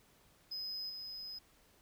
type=tone with level steps; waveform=triangle; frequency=5050 Hz; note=D#8; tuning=25 cents sharp; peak=-38 / -42 dBFS; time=0.51-1.39 s; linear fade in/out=10 ms; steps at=0.89 s; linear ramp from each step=10 ms; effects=pink hiss -67 dBFS RMS until 1.81 s